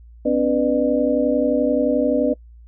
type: tone cluster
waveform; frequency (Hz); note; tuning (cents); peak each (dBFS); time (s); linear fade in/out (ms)
sine; 255.8 / 287.3 / 492.3 / 602; C4 / D4 / B4 / D5; -39 / -38 / -6 / +43; -21; 0.25-2.34; 10
effects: noise-tail reverb RT60 0.1 s tail -25 dB re dry + added 58 Hz sine -41 dBFS peak until 2.67 s